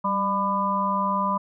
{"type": "harmonic tone with a mistuned harmonic", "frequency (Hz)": 199.9, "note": "G3", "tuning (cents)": 34, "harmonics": [1, 3, 5, 6], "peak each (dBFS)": [-28, -32, -23, -29], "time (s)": [0.04, 1.38], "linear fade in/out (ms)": 10, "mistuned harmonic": 1, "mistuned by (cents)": -49, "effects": []}